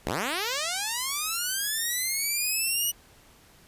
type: linear sweep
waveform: 5% pulse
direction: up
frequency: 38.89 to 2944 Hz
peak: -16 dBFS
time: 0.05-2.92 s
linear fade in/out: 20 ms
effects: pink hiss -56 dBFS RMS until 3.67 s + resampled to 32000 Hz